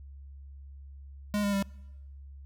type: tone with pitch steps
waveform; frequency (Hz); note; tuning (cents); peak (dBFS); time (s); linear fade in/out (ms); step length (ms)
square; 206.9 / 202.1 / 197.33; G#3 / G#3 / G3; -6 / -47 / +12; -27; 1.34-1.625; 0; 95
effects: noise-tail reverb RT60 1.0 s tail -25 dB re dry + added 69 Hz sine -44 dBFS peak until 2.45 s